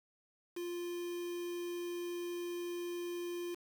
triangle tone with quantisation, 349.2 Hz, F4, in tune, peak -36 dBFS, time 0.56-3.55 s, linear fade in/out 10 ms, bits 8, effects none

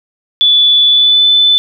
sine tone with pitch glide, 3459 to 3509 Hz, A7 to A7, -30 to -5 cents, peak -5 dBFS, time 0.41-1.58 s, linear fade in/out 0 ms, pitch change +25 cents, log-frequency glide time 0.88-1.27 s, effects none

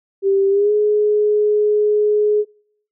sine tone with pitch glide, 392 to 420.1 Hz, G4 to G#4, 0 to +20 cents, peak -12 dBFS, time 0.22-2.45 s, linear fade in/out 50 ms, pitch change +120 cents, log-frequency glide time 0.49-0.72 s, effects noise-tail reverb RT60 0.7 s tail -26 dB re dry

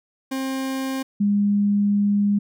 40% pulse / sine tone pair in turn, 265.7 / 203.7 Hz, C4 / G#3, +27 / -33 cents, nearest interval perfect fourth, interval 460 cents, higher first, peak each -23 / -16 dBFS, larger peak second, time 0.31-1.03 / 1.2-2.39 s, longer second, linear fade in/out 10 ms, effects none

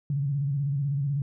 sine tone with vibrato, 140.6 Hz, C#3, 25 cents sharp, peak -24 dBFS, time 0.1-1.22 s, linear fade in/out 2 ms, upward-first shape square, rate 16 Hz, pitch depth 69 cents each way, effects none

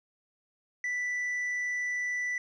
sine tone with tanh clipping, 1975.5 Hz, B6, in tune, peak -30 dBFS, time 0.84-2.38 s, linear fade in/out 2 ms, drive 3 dB, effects none

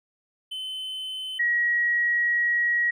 triangle / sine tone pair in turn, 3052 / 1905 Hz, G7 / A#6, -47 / +37 cents, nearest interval minor sixth, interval 816 cents, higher first, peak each -29 / -20 dBFS, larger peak second, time 0.51-1.39 / 1.39-2.91 s, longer second, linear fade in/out 10 ms, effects none

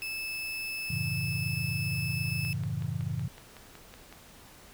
35% pulse tone, 2618 Hz, E7, 13 cents flat, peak -32 dBFS, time 0.02-2.53 s, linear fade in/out 0 ms
sine chord, F# minor seventh, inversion none, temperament equal with one note detuned, 92.5 / 110 / 136.68 / 164.81 Hz, F#2 / A2 / C#3 / E3, 0 / 0 / -24 / 0 cents, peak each -38 / -35 / -34 / -36 dBFS, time 0.9-3.28 s, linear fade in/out 5 ms
click train, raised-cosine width 0.3 ms, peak -31 dBFS, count 10, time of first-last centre 2.45-4.126 s, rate 5.37 Hz
effects pink hiss -53 dBFS RMS until 4.73 s

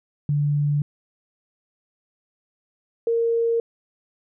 sine tone pair in turn, 145.9 / 462.4 Hz, D3 / A#4, -11 / -14 cents, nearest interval octave + minor sixth, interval 1997 cents, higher second, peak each -18 dBFS, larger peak neither, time 0.29-0.82 / 3.07-3.6 s, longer neither, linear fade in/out 2 ms, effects none

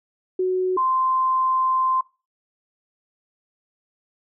sine tone pair in turn, 370 / 1040.5 Hz, F#4 / C6, 0 / -10 cents, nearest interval octave + tritone, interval 1790 cents, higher second, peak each -18 dBFS, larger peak neither, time 0.39-0.77 / 0.77-2.01 s, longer second, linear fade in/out 5 ms, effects noise-tail reverb RT60 0.3 s tail -21 dB re dry

